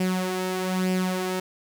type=tone with flanger; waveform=sawtooth; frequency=185 Hz; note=F#3; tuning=in tune; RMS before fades=-26 dBFS; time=0-1.4 s; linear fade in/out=5 ms; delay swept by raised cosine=0.38 to 3.18 ms; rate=1.1 Hz; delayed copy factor=+0.55; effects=10-bit